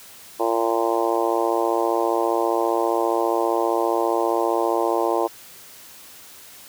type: harmonic tone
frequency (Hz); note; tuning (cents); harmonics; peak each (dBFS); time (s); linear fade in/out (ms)
115; A#2; -23; 3 / 4 / 5 / 6 / 7 / 8 / 9; -24 / -25 / -26 / -27 / -27 / -28 / -29; 0.39-5.28; 20
effects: white hiss -44 dBFS RMS until 6.68 s + high-pass 60 Hz 12 dB/octave